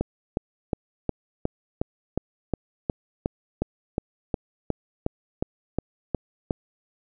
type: click train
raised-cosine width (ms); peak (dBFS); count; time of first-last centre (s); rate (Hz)
2; -10; 19; 0.01-6.508; 2.77
effects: none